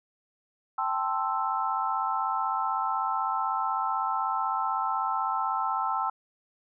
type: chord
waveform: sine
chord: A minor seventh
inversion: third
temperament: equal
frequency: 784 / 880 / 1046.5 / 1318.5 Hz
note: G5 / A5 / C6 / E6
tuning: 0 / 0 / 0 / 0 cents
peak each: -32 / -31 / -32 / -30 dBFS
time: 0.78-6.1 s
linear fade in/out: 5 ms
effects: none